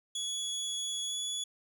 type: tone with pitch glide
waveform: 25% pulse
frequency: 3376 to 3407 Hz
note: G#7 to G#7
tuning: +28 to +44 cents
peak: -29 dBFS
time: 0.15-1.44 s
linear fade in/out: 5 ms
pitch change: +16 cents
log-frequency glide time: 1.07-1.18 s
effects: none